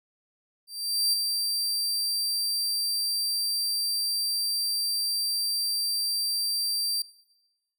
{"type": "tone with ADSR envelope", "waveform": "sawtooth", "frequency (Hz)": 4699, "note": "D8", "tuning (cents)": 0, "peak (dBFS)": -18, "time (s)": [0.67, 7.02], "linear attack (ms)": 460, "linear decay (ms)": 11, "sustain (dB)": -5, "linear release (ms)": 3, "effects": ["noise-tail reverb RT60 1.0 s tail -20 dB re dry"]}